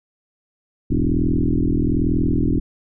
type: tone with frequency modulation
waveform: sine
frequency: 134.4 Hz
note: C3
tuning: 47 cents sharp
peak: -15 dBFS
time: 0.9-2.6 s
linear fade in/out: 10 ms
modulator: 41.1 Hz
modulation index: 4.8
effects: none